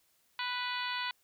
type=harmonic tone; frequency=493.9 Hz; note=B4; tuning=in tune; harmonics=2 / 3 / 4 / 5 / 6 / 7 / 8 / 9; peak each=-38 / -40 / -41 / -42 / -43 / -43 / -44 / -45 dBFS; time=0.39-1.11 s; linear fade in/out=2 ms; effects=white hiss -71 dBFS RMS until 1.23 s